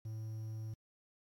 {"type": "tone with quantisation", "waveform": "triangle", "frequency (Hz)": 110, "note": "A2", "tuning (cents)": 0, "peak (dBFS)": -38, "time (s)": [0.05, 0.74], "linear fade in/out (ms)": 5, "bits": 11, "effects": ["AAC 64 kbps"]}